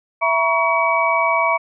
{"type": "tone cluster", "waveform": "sine", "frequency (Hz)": [664, 953, 1120, 2275], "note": ["E5", "A#5", "C#6", "C#7"], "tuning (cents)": [12, 38, 18, 44], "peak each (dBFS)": -20, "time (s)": [0.21, 1.58], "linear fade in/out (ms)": 20, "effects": []}